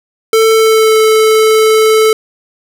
square tone with pitch glide, 444.6 to 437.2 Hz, A4 to A4, +18 to -11 cents, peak -6 dBFS, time 0.33-2.13 s, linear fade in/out 2 ms, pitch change -29 cents, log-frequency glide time 0.51-0.99 s, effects none

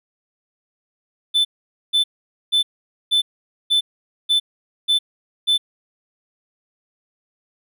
triangle tone bursts, 3520 Hz, A7, in tune, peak -12 dBFS, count 8, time 1.34-5.58 s, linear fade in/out 20 ms, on 110 ms, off 480 ms, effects none

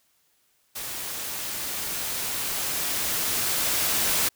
white noise with level ramp, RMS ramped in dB -34 to -23 dBFS, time 0.75-4.29 s, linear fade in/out 10 ms, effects white hiss -67 dBFS RMS until 4.35 s

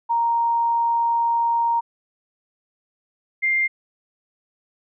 sine tone pair in turn, 932.3 / 2104 Hz, A#5 / C7, 0 / +9 cents, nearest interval octave + major second, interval 1409 cents, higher second, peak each -17 dBFS, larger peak neither, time 0.09-1.81 / 3.42-3.68 s, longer first, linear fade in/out 20 ms, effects none

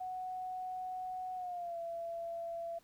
sine tone with pitch glide, 740 to 674.7 Hz, F#5 to E5, 0 to +40 cents, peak -38 dBFS, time 0-2.79 s, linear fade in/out 10 ms, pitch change -160 cents, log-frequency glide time 1.35-1.78 s, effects pink hiss -68 dBFS RMS until 2.83 s

